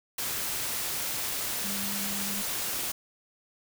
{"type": "tone in noise", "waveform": "sine", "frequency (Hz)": 200.4, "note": "G3", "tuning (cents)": 38, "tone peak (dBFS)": -37, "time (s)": [1.64, 2.42], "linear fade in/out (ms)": 5, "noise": "white", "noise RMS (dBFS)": -32, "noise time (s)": [0.18, 2.92], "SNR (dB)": -8, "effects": []}